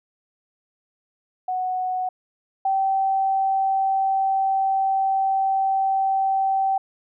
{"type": "tone pair in turn", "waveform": "sine", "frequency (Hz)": [740, 773.7], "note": ["F#5", "G5"], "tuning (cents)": [0, -23], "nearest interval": "minor second", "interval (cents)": 77, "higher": "second", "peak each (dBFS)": [-22, -18], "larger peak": "second", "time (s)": [[1.48, 2.09], [2.65, 6.78]], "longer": "second", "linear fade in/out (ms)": 5, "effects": []}